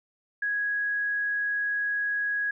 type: tone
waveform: sine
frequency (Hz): 1661.2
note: G#6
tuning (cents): 0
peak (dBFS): -25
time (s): 0.42-2.51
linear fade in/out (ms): 5
effects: none